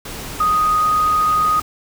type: tone in noise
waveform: sine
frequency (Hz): 1244.5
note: D#6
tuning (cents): 0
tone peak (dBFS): -13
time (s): 0.4-1.6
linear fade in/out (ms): 5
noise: pink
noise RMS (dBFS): -30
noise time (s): 0.05-1.62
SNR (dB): +14
effects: none